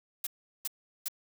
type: noise bursts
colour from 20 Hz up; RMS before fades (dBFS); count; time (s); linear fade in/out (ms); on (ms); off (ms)
blue; -33; 3; 0.24-1.084; 5; 28; 380
effects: none